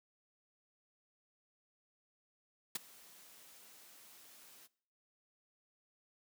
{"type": "noise with ADSR envelope", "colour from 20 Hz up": "white", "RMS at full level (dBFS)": -35, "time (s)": [2.75, 4.68], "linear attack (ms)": 6, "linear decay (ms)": 17, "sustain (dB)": -24, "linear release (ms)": 29, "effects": ["noise-tail reverb RT60 0.6 s tail -22 dB re dry", "high-pass 150 Hz 12 dB/octave"]}